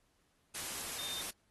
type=tone in noise; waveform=sine; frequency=3625 Hz; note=A#7; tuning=49 cents flat; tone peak=-41 dBFS; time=0.98-1.22 s; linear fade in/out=10 ms; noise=white; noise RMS=-41 dBFS; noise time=0.54-1.31 s; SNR=-3 dB; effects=pink hiss -75 dBFS RMS until 1.5 s + AAC 32 kbps